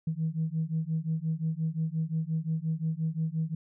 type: beating tone pair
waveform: sine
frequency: 157.5 / 163.2 Hz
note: D#3 / E3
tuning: +21 / -17 cents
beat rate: 5.7 Hz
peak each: -30 dBFS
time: 0.07-3.55 s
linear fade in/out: 5 ms
effects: tanh soft clip ceiling -21 dBFS